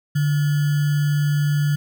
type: tone with sample-and-hold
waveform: sine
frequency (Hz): 146.83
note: D3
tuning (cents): 0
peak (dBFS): -16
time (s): 0.15-1.76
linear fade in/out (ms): 10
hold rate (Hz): 1575
effects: none